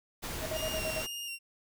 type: noise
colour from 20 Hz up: pink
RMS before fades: -38 dBFS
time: 0.22-1.07 s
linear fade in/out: 20 ms
type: tone with tremolo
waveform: triangle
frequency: 633 Hz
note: D#5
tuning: 30 cents sharp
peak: -31 dBFS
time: 0.4-1.03 s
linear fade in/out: 50 ms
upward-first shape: square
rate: 8.9 Hz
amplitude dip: 80%
type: tone with vibrato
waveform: sawtooth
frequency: 2794 Hz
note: F7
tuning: in tune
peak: -34 dBFS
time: 0.53-1.39 s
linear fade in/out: 50 ms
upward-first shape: square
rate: 2 Hz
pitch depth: 23 cents each way
effects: none